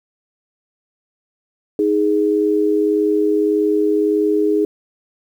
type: tone pair together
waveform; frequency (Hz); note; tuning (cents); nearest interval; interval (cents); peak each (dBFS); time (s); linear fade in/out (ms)
sine; 313.6 / 415.3; D#4 / G#4; +14 / 0; perfect fourth; 486; -17 / -15; 1.79-4.65; 2
effects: 8-bit